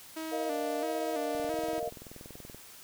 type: tone with vibrato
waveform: sawtooth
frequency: 306.3 Hz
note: D#4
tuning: 27 cents flat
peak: -32 dBFS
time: 0.16-1.8 s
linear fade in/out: 10 ms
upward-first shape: square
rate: 1.5 Hz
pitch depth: 72 cents each way
type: chord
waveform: sine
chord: Bb suspended fourth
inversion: none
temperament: equal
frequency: 466.2 / 622.3 / 698.5 Hz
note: Bb4 / Eb5 / F5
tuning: 0 / 0 / 0 cents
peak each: -36 dBFS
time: 0.31-1.9 s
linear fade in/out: 20 ms
type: click train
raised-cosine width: 2 ms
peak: -33 dBFS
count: 26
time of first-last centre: 1.35-2.546 s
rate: 20.9 Hz
effects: white hiss -51 dBFS RMS until 2.83 s